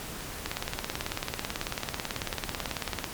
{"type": "two click trains", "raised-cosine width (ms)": 0.2, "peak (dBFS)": [-24, -12], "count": [16, 48], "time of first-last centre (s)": [[0.03, 2.694], [0.46, 3.042]], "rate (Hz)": [5.63, 18.2], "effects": ["pink hiss -39 dBFS RMS until 3.13 s", "MP3 96 kbps"]}